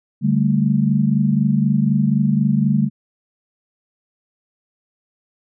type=chord; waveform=sine; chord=D suspended fourth; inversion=none; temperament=equal with one note detuned; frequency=145.15 / 196 / 220 Hz; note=D3 / G3 / A3; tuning=-20 / 0 / 0 cents; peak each=-18 dBFS; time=0.21-2.9 s; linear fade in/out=50 ms; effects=none